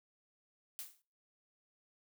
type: noise with exponential decay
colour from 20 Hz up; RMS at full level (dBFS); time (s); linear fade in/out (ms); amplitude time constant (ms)
blue; -41; 0.79-1.02; 0; 50
effects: noise-tail reverb RT60 0.4 s tail -24 dB re dry